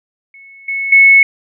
sine tone with level steps, 2200 Hz, C#7, 14 cents flat, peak -36 / -16 / -3 dBFS, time 0.34-1.23 s, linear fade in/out 2 ms, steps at 0.68 / 0.92 s, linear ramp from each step 5 ms, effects none

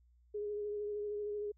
sine tone with vibrato, 415.3 Hz, G#4, in tune, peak -36 dBFS, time 0.34-1.52 s, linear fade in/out 10 ms, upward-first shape sine, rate 13 Hz, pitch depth 21 cents each way, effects added 60 Hz sine -64 dBFS peak until 1.57 s

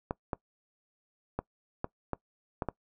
clicks, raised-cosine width 1 ms, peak -17 dBFS, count 7, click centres 0.109 / 0.332 / 1.39 / 1.844 / 2.133 / 2.622 / 2.687 s, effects noise-tail reverb RT60 0.1 s tail -22 dB re dry

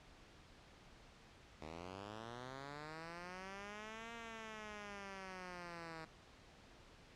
5% pulse linear two-way sweep, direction up then down, 74.4 to 233.1 to 158.5 Hz, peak -37 dBFS, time 1.61-6.05 s, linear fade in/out 5 ms, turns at 4.13 s, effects pink hiss -62 dBFS RMS until 7.15 s + low-pass 5000 Hz 12 dB/octave

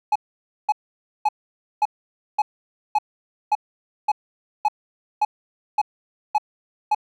triangle tone bursts, 846 Hz, G#5, 32 cents sharp, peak -13 dBFS, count 13, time 0.12-6.948 s, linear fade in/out 5 ms, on 36 ms, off 530 ms, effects none

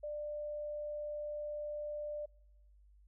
sine tone, 594 Hz, D5, 20 cents sharp, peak -38 dBFS, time 0.03-2.26 s, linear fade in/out 10 ms, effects noise-tail reverb RT60 0.9 s tail -26 dB re dry + added 50 Hz sine -60 dBFS peak until 3.07 s

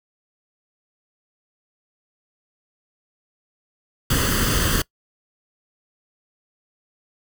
pink noise with comb filter, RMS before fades -20 dBFS, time 4.1-4.82 s, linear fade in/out 5 ms, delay 0.64 ms, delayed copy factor +0.7, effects noise-tail reverb RT60 0.1 s tail -23 dB re dry

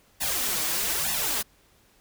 white noise with flanger, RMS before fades -27 dBFS, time 0.2-1.43 s, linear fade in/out 20 ms, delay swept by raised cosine 1.1 to 6.5 ms, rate 1.1 Hz, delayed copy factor +0.8, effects pink hiss -61 dBFS RMS until 2 s

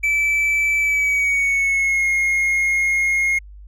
triangle tone with pitch glide, 2315 to 2148 Hz, D7 to C7, -25 to +45 cents, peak -14 dBFS, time 0.03-3.39 s, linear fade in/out 10 ms, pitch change -130 cents, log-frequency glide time 0.79-2.08 s, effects added 50 Hz sine -37 dBFS peak until 3.67 s

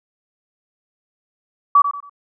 sine tone with echo, 1146 Hz, D6, 43 cents flat, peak -7 dBFS, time 1.75-1.82 s, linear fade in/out 5 ms, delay 92 ms, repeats 3, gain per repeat -10 dB, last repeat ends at 2.096 s, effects none

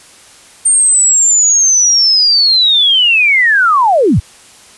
sine linear sweep, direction down, 8800 to 55.7 Hz, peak -6 dBFS, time 0.65-4.2 s, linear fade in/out 10 ms, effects white hiss -40 dBFS RMS until 4.77 s + resampled to 24000 Hz

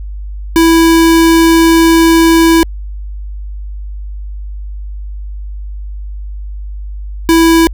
square tone pair in turn, 329.6 / 329.6 Hz, E4 / E4, 0 / 0 cents, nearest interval unison, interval 0 cents, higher neither, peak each -5 dBFS, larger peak neither, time 0.56-2.63 / 7.29-7.67 s, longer first, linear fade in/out 0 ms, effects added 50 Hz sine -20 dBFS peak until 7.73 s

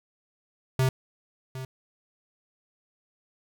square tone with echo, 130.81 Hz, C3, in tune, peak -21 dBFS, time 0.79-0.89 s, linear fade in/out 2 ms, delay 760 ms, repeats 1, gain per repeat -13 dB, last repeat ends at 1.65 s, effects 9-bit

